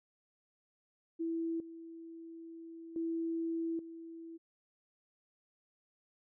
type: tone with level steps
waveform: sine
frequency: 330 Hz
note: E4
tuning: 2 cents sharp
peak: -33 / -46 / -33 / -45 dBFS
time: 1.19-4.38 s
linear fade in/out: 20 ms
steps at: 1.6 / 2.96 / 3.79 s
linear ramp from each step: 2 ms
effects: none